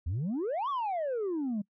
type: exponential two-way sweep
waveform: sine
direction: up then down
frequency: 74.8 to 1174.7 to 196 Hz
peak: -27 dBFS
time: 0.06-1.62 s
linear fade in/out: 10 ms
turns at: 0.69 s
effects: noise-tail reverb RT60 0.1 s tail -25 dB re dry + tanh soft clip ceiling -28 dBFS